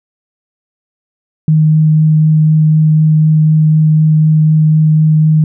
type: tone with vibrato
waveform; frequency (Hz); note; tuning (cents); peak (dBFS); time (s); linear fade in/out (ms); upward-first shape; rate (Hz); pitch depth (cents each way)
sine; 155.56; D#3; 0; -5; 1.48-5.44; 2; triangle; 4; 9
effects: none